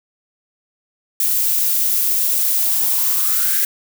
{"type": "noise with high-pass filter sweep", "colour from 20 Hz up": "violet", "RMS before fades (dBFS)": -17, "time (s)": [1.2, 3.65], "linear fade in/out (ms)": 2, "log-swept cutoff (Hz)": [200, 1700], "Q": 8.2, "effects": []}